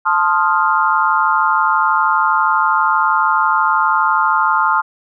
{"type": "chord", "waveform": "sine", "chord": "F dominant seventh", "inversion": "first", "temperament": "equal", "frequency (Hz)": [880, 1046.5, 1244.5, 1396.9], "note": ["A5", "C6", "Eb6", "F6"], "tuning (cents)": [0, 0, 0, 0], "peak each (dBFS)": -17, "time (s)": [0.05, 4.82], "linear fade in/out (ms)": 20, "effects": []}